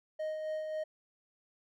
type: tone with tremolo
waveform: triangle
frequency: 622.3 Hz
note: D#5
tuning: in tune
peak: -31 dBFS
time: 0.19-0.84 s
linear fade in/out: 10 ms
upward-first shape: sine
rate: 3.7 Hz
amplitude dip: 35%
effects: none